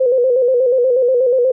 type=tone with vibrato; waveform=sine; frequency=503 Hz; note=B4; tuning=32 cents sharp; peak=-10 dBFS; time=0-1.52 s; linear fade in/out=10 ms; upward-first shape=square; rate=8.3 Hz; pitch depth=65 cents each way; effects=none